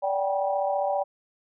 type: tone cluster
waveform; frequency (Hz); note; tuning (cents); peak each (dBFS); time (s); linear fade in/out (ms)
sine; 580 / 754 / 789 / 968; D5 / F#5 / G5 / B5; -22 / +32 / +11 / -35; -26 / -33 / -27 / -35; 0.02-1.04; 20
effects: none